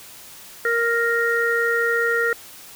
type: harmonic tone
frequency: 466.2 Hz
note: A#4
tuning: in tune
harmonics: 1 / 3 / 4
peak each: -22 / -22 / -22 dBFS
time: 0.65-2.33 s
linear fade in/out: 2 ms
effects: white hiss -42 dBFS RMS until 2.75 s